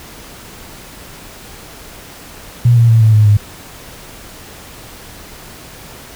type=tone with pitch steps; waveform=sine; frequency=120 / 116.58 / 113.26 / 110.04 / 106.91 / 103.86 Hz; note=B2 / A#2 / A#2 / A2 / A2 / G#2; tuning=-49 / +1 / -49 / +1 / -49 / +1 cents; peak=-5 dBFS; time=2.65-3.37 s; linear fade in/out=5 ms; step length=120 ms; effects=pink hiss -35 dBFS RMS until 6.15 s